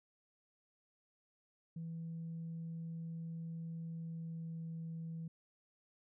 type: tone with pitch glide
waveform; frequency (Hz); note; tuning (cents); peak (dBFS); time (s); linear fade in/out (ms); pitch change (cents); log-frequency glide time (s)
sine; 164.81 to 163.77; E3 to E3; 0 to -11; -40; 1.76-5.28; 5; -11; 3.82-4.69
effects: tanh soft clip ceiling -38 dBFS